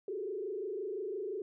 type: tone with frequency modulation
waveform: sine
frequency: 400.5 Hz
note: G4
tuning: 37 cents sharp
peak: -35 dBFS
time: 0.08-1.42 s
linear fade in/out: 2 ms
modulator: 25.8 Hz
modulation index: 1.6
effects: none